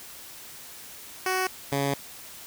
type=tone pair in turn; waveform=10% pulse; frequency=373.2 / 139.79 Hz; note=F#4 / C#3; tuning=+15 / +15 cents; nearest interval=octave + perfect fourth; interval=1700 cents; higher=first; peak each=-16 dBFS; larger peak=neither; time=1.26-1.47 / 1.72-1.94 s; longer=second; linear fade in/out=2 ms; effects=white hiss -44 dBFS RMS until 2.46 s